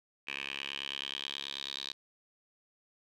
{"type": "tone with band-pass filter sweep", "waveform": "10% pulse", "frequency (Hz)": 69.3, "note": "C#2", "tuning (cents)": 0, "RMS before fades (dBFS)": -40, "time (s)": [0.27, 1.93], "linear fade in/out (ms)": 10, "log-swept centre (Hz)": [2600, 3900], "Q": 5.9, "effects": []}